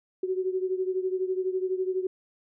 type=beating tone pair; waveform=sine; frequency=370.7 / 382.7 Hz; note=F#4 / G4; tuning=+3 / -42 cents; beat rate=12 Hz; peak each=-27 / -31 dBFS; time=0.23-2.07 s; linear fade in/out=5 ms; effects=none